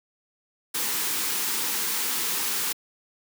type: band-stop noise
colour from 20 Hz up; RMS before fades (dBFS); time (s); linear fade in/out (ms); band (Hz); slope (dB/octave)
white; -27; 0.74-2.73; 10; 520 to 770; 96
effects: high-pass 200 Hz 12 dB/octave